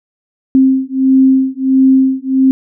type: beating tone pair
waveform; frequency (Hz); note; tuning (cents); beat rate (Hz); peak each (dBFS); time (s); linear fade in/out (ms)
sine; 263.6 / 265.1; C4 / C4; +13 / +23; 1.5; -10; 0.55-2.51; 0
effects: none